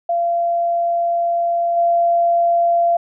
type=tone with level steps; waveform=sine; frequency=686 Hz; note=F5; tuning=31 cents flat; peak=-15 / -12 dBFS; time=0.09-2.97 s; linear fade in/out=5 ms; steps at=1.76 s; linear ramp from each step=20 ms; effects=none